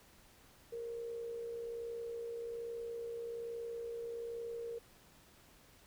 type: tone with amplitude modulation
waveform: sine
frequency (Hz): 466.2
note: A#4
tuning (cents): 0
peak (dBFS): -38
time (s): 0.72-4.79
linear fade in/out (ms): 10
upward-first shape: sine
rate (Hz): 61.2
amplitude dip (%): 40
effects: pink hiss -63 dBFS RMS until 5.86 s